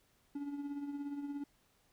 triangle tone with tremolo, 285.2 Hz, C#4, 49 cents sharp, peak -34 dBFS, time 0.35-1.44 s, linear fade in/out 5 ms, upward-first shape triangle, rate 17 Hz, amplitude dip 60%, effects pink hiss -72 dBFS RMS until 1.92 s

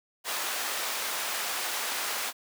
pink high-pass noise, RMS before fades -32 dBFS, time 0.24-2.33 s, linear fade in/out 50 ms, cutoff 790 Hz, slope 12 dB/octave, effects none

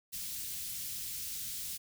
white band-stop noise, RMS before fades -40 dBFS, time 0.12-1.78 s, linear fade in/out 20 ms, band 160 to 3400 Hz, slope 12 dB/octave, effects none

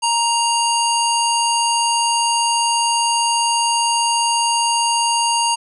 harmonic tone with a mistuned harmonic, 935 Hz, A#5, 5 cents sharp, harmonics 1 / 3 / 5 / 7 / 9 / 10, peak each -17 / -22 / -24 / -25 / -27 / -27 dBFS, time 0.02-5.56 s, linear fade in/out 20 ms, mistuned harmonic 10, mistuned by +54 cents, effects none

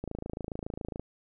click train, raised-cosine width 2 ms, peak -22 dBFS, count 27, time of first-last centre 0.04-0.996 s, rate 27.2 Hz, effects none

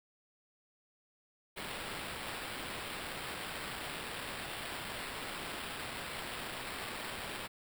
violet noise with sample-and-hold, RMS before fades -42 dBFS, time 1.56-7.48 s, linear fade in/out 20 ms, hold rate 6300 Hz, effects none

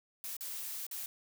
blue noise with dropouts, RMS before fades -41 dBFS, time 0.24-1.06 s, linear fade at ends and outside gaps 1 ms, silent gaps 0.367-0.408 / 0.866-0.912 s, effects none

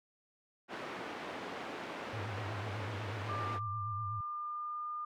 pink band-pass noise, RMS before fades -43 dBFS, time 0.68-3.6 s, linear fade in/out 50 ms, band 290 to 2300 Hz, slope 12 dB/octave
sine tone with vibrato, 103.83 Hz, G#2, in tune, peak -39 dBFS, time 2.13-4.21 s, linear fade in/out 5 ms, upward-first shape sine, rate 8.1 Hz, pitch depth 120 cents each way
sine tone with pitch glide, 1189 to 1209.8 Hz, D6 to D#6, +21 to -49 cents, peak -37 dBFS, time 3.29-5.05 s, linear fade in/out 5 ms, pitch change +30 cents, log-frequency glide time 3.61-4.91 s
effects none

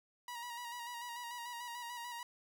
sawtooth tone with vibrato, 957 Hz, A#5, 45 cents sharp, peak -39 dBFS, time 0.28-2.23 s, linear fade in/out 2 ms, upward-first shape square, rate 6.8 Hz, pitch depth 32 cents each way, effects none

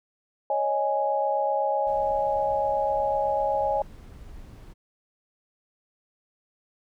sine chord, C# suspended second, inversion none, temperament equal, 554.4 / 622.3 / 830.6 Hz, C#5 / D#5 / G#5, 0 / 0 / 0 cents, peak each -27 / -28 / -25 dBFS, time 0.5-3.82 s, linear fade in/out 2 ms
brown noise, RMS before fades -44 dBFS, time 1.86-4.74 s, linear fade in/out 20 ms
effects none

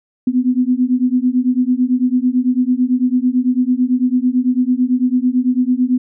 sine beating tone pair, 246.9 / 255.9 Hz, B3 / C4, 0 / -38 cents, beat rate 9 Hz, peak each -15 dBFS, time 0.27-5.98 s, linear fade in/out 5 ms, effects none

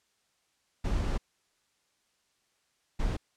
brown noise bursts at uneven times, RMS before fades -29 dBFS, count 2, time 0.84-1.18 / 2.99-3.17 s, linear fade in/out 10 ms, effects white hiss -73 dBFS RMS until 3.36 s + low-pass 8000 Hz 12 dB/octave

